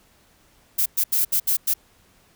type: noise bursts at uneven times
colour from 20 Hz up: violet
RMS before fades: -20 dBFS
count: 6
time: 0.78-0.86 / 0.97-1.04 / 1.12-1.25 / 1.32-1.4 / 1.47-1.57 / 1.67-1.74 s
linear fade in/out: 10 ms
effects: pink hiss -58 dBFS RMS until 2.35 s